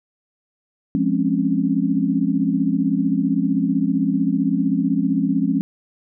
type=chord; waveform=sine; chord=Db major seventh; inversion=first; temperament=equal; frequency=174.61 / 207.7 / 261.6 / 277.2 Hz; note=F3 / Ab3 / C4 / Db4; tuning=0 / 0 / 0 / 0 cents; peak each=-23 / -22 / -22 / -21 dBFS; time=0.95-5.61 s; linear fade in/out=0 ms; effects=none